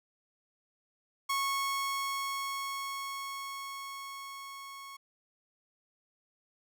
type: tone with level ramp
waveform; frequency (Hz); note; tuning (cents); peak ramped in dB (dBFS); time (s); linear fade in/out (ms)
sawtooth; 1100; C#6; -14; -25 to -41; 1.29-4.97; 10
effects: none